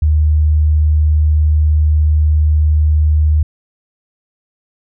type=tone; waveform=sine; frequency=76.4 Hz; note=D#2; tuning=31 cents flat; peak=-8 dBFS; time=0.02-3.43 s; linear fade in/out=5 ms; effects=none